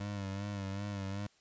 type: tone with vibrato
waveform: 25% pulse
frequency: 99.7 Hz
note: G2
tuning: 30 cents sharp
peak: -33 dBFS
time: 0-1.27 s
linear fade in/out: 5 ms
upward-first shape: sine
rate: 2.6 Hz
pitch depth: 53 cents each way
effects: white hiss -68 dBFS RMS until 1.4 s + resampled to 16000 Hz